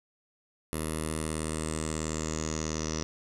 10% pulse tone with low-pass filter sweep, 78.5 Hz, D#2, 16 cents sharp, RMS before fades -33 dBFS, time 0.73-3.03 s, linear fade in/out 0 ms, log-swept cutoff 11000 to 5800 Hz, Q 8.2, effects none

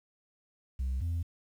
sine tone pair in turn, 64.9 / 84.46 Hz, C2 / E2, -13 / +43 cents, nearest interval perfect fourth, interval 456 cents, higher second, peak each -27 dBFS, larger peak neither, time 0.79-1.01 / 1.01-1.23 s, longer neither, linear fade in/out 10 ms, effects tanh soft clip ceiling -28 dBFS + 10-bit

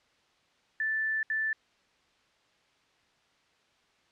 sine tone bursts at uneven times, 1760 Hz, A6, in tune, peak -27 dBFS, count 2, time 0.8-1.23 / 1.3-1.53 s, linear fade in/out 2 ms, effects white hiss -67 dBFS RMS until 4.11 s + low-pass 4000 Hz 12 dB/octave

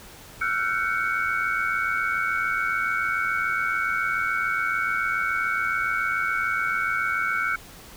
sine tone cluster, 1336 / 1453 / 1540 / 2232 Hz, E6 / F#6 / G6 / C#7, +23 / -32 / -31 / +11 cents, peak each -28 dBFS, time 0.41-7.56 s, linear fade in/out 5 ms, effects pink hiss -45 dBFS RMS until 7.96 s

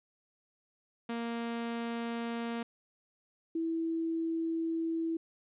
sawtooth / sine tone pair in turn, 233.1 / 327.9 Hz, A#3 / E4, 0 / -9 cents, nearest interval tritone, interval 591 cents, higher second, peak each -30 / -30 dBFS, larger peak neither, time 1.09-2.63 / 3.55-5.17 s, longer second, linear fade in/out 5 ms, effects resampled to 8000 Hz + 12-bit

